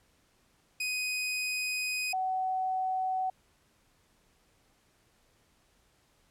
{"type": "tone pair in turn", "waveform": ["sawtooth", "sine"], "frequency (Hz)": [2500, 751.2], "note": ["D#7", "F#5"], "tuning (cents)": [8, 26], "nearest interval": "octave + major sixth", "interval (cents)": 2082, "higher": "first", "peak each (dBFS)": [-27, -28], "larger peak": "first", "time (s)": [[0.8, 2.13], [2.13, 3.3]], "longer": "first", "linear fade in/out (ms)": 5, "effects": ["pink hiss -68 dBFS RMS until 6.3 s", "low-pass 12000 Hz 12 dB/octave"]}